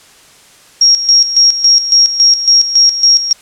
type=tone with tremolo; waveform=sine; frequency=5588 Hz; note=F8; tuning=in tune; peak=-3 dBFS; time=0.81-3.33 s; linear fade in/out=5 ms; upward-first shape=square; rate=3.6 Hz; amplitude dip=70%; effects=white hiss -42 dBFS RMS until 3.41 s + low-pass 9000 Hz 12 dB/octave